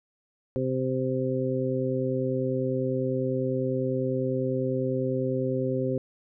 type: harmonic tone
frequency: 130 Hz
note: C3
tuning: 11 cents flat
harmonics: 1 / 2 / 3 / 4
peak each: -30 / -30 / -30 / -30 dBFS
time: 0.56-5.98 s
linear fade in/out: 0 ms
effects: none